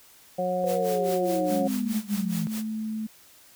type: harmonic tone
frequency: 181.9 Hz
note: F#3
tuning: 29 cents flat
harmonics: 1 / 2 / 3 / 4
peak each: -32 / -38 / -26 / -30 dBFS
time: 0.38-1.68 s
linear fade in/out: 10 ms
type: exponential sweep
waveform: sine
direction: down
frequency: 520 to 160.6 Hz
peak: -27 dBFS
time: 0.64-2.47 s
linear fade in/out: 0 ms
type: noise with tremolo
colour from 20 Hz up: white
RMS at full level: -37 dBFS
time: 0.65-2.64 s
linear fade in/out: 50 ms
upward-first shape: sine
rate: 4.8 Hz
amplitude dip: 90%
type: tone with pitch glide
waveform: sine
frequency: 205.9 to 218.1 Hz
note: G#3 to A3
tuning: -15 to -15 cents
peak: -28 dBFS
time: 1.5-3.07 s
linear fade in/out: 10 ms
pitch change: +100 cents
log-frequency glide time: 1.78-2.54 s
effects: white hiss -54 dBFS RMS until 3.55 s